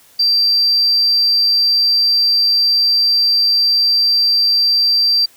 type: tone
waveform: sine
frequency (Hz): 4699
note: D8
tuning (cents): 0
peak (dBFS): -9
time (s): 0.19-5.26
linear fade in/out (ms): 10
effects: tanh soft clip ceiling -7 dBFS + white hiss -48 dBFS RMS until 5.36 s